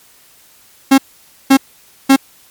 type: tone bursts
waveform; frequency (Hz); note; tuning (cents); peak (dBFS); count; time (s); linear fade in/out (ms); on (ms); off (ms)
45% pulse; 270; C#4; -45; -4; 3; 0.91-2.163; 10; 71; 520
effects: white hiss -47 dBFS RMS until 2.5 s + MP3 96 kbps